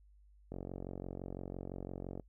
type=click train; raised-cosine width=2 ms; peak=-29 dBFS; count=78; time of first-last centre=0.52-2.198 s; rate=45.9 Hz; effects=noise-tail reverb RT60 0.1 s tail -26 dB re dry + added 50 Hz sine -60 dBFS peak until 2.28 s